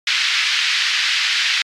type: band-pass noise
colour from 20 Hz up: pink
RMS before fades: -18 dBFS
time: 0.07-1.62 s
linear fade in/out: 2 ms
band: 1800 to 4800 Hz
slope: 24 dB/octave
effects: MP3 96 kbps